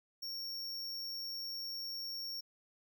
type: tone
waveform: square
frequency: 5510 Hz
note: F8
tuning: 24 cents flat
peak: -40 dBFS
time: 0.22-2.41 s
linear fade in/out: 10 ms
effects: none